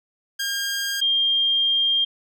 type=tone pair in turn; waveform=15% pulse / sine; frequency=1612 / 3205 Hz; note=G6 / G7; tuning=+48 / +38 cents; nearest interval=octave; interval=1190 cents; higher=second; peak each=-17 dBFS; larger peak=neither; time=0.39-1.01 / 1.01-2.05 s; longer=second; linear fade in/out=10 ms; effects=none

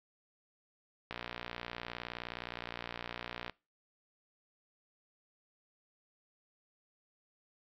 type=click train; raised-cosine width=0.3 ms; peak=-23 dBFS; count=143; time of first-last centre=1.11-3.497 s; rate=59.5 Hz; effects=noise-tail reverb RT60 0.3 s tail -24 dB re dry + low-pass 5000 Hz 12 dB/octave

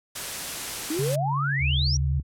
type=noise; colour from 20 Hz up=white; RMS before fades=-32 dBFS; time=0.15-1.16 s; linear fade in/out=10 ms
type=exponential sweep; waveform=sine; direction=up; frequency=293.7 to 5920 Hz; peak=-25 dBFS; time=0.9-1.97 s; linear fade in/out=5 ms
type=tone with pitch glide; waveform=sine; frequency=140 to 136.25 Hz; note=C#3 to C#3; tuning=+18 to -29 cents; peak=-25 dBFS; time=0.99-2.2 s; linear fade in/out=2 ms; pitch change=-47 cents; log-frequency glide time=1.51-1.56 s
type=tone with vibrato; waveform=sine; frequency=73.42 Hz; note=D2; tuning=in tune; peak=-23 dBFS; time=1.59-2.23 s; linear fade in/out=50 ms; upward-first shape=sine; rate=9.5 Hz; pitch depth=75 cents each way
effects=low-pass 12000 Hz 12 dB/octave

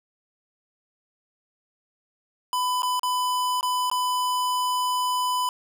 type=tone with dropouts; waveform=square; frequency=1000 Hz; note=B5; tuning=21 cents sharp; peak=-23 dBFS; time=2.53-5.49 s; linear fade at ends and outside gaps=1 ms; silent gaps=2.821-2.831 / 2.995-3.032 / 3.61-3.629 / 3.9-3.914 s; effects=none

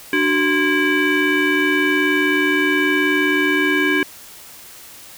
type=tone with frequency modulation; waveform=sine; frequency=967 Hz; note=B5; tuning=37 cents flat; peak=-13 dBFS; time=0.13-4.03 s; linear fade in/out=2 ms; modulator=671 Hz; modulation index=2.3; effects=tanh soft clip ceiling -9 dBFS + white hiss -40 dBFS RMS until 5.17 s

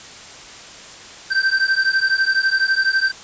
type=beating tone pair; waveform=square; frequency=1554 / 1566 Hz; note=G6 / G6; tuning=-16 / -2 cents; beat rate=12 Hz; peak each=-19 dBFS; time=1.3-3.12 s; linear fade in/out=20 ms; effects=white hiss -38 dBFS RMS until 3.23 s + resampled to 16000 Hz

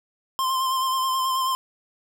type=tone with vibrato; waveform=square; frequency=1047 Hz; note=C6; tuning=1 cent sharp; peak=-22 dBFS; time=0.39-1.55 s; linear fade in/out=0 ms; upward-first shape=sine; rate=9.3 Hz; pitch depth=28 cents each way; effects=none

